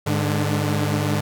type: tone cluster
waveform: sawtooth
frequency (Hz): 102.7 / 149.2 / 210.5 / 291.2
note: G#2 / D3 / G#3 / D4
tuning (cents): -19 / +28 / +24 / -15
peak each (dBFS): -19 / -19 / -27 / -26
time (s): 0.06-1.21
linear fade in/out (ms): 10
effects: none